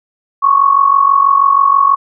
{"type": "tone with amplitude modulation", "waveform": "sine", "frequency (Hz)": 1108.7, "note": "C#6", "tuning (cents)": 0, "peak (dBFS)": -3, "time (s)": [0.42, 1.96], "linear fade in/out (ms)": 20, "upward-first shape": "sine", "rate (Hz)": 46.2, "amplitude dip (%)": 75, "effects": []}